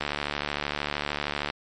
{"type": "click train", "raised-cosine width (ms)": 0.3, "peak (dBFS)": -11, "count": 110, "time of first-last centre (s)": [0.01, 1.501], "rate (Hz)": 73.1, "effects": ["MP3 48 kbps"]}